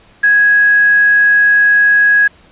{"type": "tone with quantisation", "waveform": "sine", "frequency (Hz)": 1661.2, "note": "G#6", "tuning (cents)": 0, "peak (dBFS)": -6, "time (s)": [0.23, 2.28], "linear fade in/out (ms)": 10, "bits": 4, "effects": ["pink hiss -46 dBFS RMS until 2.51 s", "resampled to 8000 Hz"]}